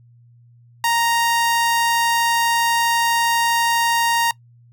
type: tone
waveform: sawtooth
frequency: 932.3 Hz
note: A#5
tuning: in tune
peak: -12 dBFS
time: 0.84-4.31 s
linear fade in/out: 2 ms
effects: noise-tail reverb RT60 0.1 s tail -22 dB re dry + added 119 Hz sine -47 dBFS peak until 4.72 s